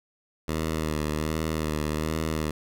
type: tone with vibrato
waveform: 10% pulse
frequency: 77.78 Hz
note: D#2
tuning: in tune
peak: -18 dBFS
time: 0.48-2.51 s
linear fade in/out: 5 ms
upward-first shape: sine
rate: 1.3 Hz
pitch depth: 42 cents each way
effects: none